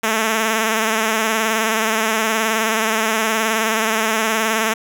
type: tone with vibrato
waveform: 5% pulse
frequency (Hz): 220.9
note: A3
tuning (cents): +7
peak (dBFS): -5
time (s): 0.03-4.74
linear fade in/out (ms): 10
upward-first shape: sine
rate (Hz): 19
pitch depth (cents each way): 45
effects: none